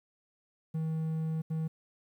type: tone bursts at uneven times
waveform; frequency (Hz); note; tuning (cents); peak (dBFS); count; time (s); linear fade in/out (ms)
triangle; 159.5; D#3; +43; -28; 2; 0.74-1.42 / 1.5-1.68; 10
effects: 11-bit